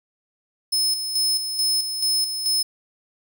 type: tone with tremolo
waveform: sawtooth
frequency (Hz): 5200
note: E8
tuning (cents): -24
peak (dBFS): -16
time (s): 0.72-2.63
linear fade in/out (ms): 10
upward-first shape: square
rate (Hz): 2.3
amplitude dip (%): 55
effects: none